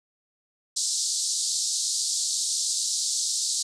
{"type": "band-pass noise", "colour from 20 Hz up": "white", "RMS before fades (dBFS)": -27, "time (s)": [0.76, 3.63], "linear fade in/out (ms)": 10, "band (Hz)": [4000, 8600], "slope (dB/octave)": 48, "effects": []}